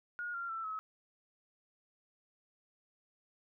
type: tone with pitch steps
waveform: sine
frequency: 1436 / 1383.9 / 1333.7 / 1285.3 Hz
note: F6 / F6 / E6 / E6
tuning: +48 / -16 / +20 / -44 cents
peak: -37 dBFS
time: 0.19-0.79 s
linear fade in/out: 0 ms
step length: 150 ms
effects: none